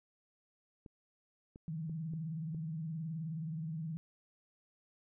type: clicks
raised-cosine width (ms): 3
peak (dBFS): -38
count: 5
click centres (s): 0.862 / 1.559 / 1.896 / 2.136 / 2.547
type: tone with vibrato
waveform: sine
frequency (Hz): 160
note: D#3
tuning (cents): +49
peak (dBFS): -37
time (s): 1.68-3.97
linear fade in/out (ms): 0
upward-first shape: triangle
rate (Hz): 19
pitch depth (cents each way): 130
effects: none